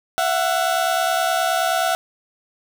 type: tone pair together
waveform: 30% pulse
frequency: 670.5 / 740 Hz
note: E5 / F#5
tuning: +29 / 0 cents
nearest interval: major second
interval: 171 cents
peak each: -18 dBFS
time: 0.18-1.95 s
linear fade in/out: 0 ms
effects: none